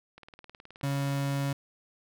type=click train; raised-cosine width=0.3 ms; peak=-32 dBFS; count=20; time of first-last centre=0.18-1.18 s; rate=19 Hz
type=tone; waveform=35% pulse; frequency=139.4 Hz; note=C#3; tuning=10 cents sharp; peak=-26 dBFS; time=0.83-1.53 s; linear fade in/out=5 ms
effects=none